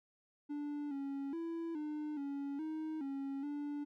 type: tone with pitch steps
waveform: triangle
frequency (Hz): 292.2 / 276.8 / 332.5 / 301.3 / 280.7 / 313.6 / 274.6 / 290.8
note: D4 / C#4 / E4 / D4 / C#4 / D#4 / C#4 / D4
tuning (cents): -9 / -2 / +15 / +44 / +22 / +14 / -16 / -17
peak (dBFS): -36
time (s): 0.49-3.85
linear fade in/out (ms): 20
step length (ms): 420
effects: none